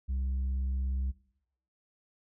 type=tone with tanh clipping; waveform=triangle; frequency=65.5 Hz; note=C2; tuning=2 cents sharp; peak=-30 dBFS; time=0.08-1.12 s; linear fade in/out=20 ms; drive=8 dB; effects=noise-tail reverb RT60 0.7 s tail -19 dB re dry